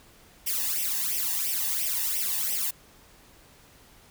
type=noise with flanger; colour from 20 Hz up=blue; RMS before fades=-28 dBFS; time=0.46-2.71 s; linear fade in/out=10 ms; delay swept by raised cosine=0.35 to 1.13 ms; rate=2.9 Hz; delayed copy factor=+0.85; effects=pink hiss -55 dBFS RMS until 4.1 s